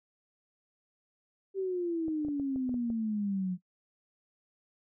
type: exponential sweep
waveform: sine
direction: down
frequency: 392 to 178.4 Hz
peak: -29 dBFS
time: 1.54-3.58 s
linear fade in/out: 50 ms
type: clicks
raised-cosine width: 2 ms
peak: -31 dBFS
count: 8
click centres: 2.082 / 2.249 / 2.285 / 2.398 / 2.56 / 2.693 / 2.742 / 2.902 s
effects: noise-tail reverb RT60 0.1 s tail -20 dB re dry